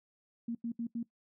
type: tone bursts at uneven times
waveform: sine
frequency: 233.1 Hz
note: A#3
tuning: in tune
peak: -33 dBFS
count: 4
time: 0.48-0.55 / 0.64-0.72 / 0.79-0.87 / 0.95-1.03 s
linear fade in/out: 5 ms
effects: noise-tail reverb RT60 0.1 s tail -19 dB re dry